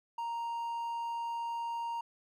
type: tone with hard clipping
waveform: triangle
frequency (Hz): 932.3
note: A#5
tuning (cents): 0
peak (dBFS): -35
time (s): 0.18-2.01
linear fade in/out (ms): 5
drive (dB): 6
effects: none